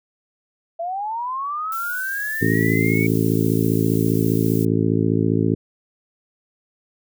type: linear sweep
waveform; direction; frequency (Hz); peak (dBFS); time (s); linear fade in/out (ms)
sine; up; 658 to 2259; -23; 0.79-3.07; 10
type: noise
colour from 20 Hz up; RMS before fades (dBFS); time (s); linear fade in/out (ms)
violet; -34; 1.72-4.65; 2
type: harmonic tone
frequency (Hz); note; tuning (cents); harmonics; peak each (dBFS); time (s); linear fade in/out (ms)
55; A1; 0; 2 / 3 / 4 / 5 / 6 / 7 / 8; -22 / -22 / -25 / -22 / -26 / -25 / -28; 2.41-5.55; 10
effects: none